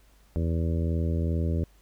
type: harmonic tone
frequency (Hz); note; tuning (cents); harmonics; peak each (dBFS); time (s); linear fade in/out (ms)
82.5; E2; +2; 1 / 2 / 3 / 4 / 5 / 6 / 7; -25 / -31 / -35 / -37 / -39 / -41 / -42; 0.36-1.64; 0
effects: added 50 Hz sine -57 dBFS peak until 1.81 s + pink hiss -63 dBFS RMS until 1.81 s